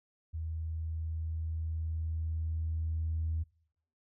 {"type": "tone with level ramp", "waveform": "sine", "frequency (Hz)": 80.4, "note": "E2", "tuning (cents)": -43, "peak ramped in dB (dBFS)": [-34, -29], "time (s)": [0.33, 3.44], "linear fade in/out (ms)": 20, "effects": ["noise-tail reverb RT60 0.7 s tail -25 dB re dry", "tanh soft clip ceiling -25 dBFS"]}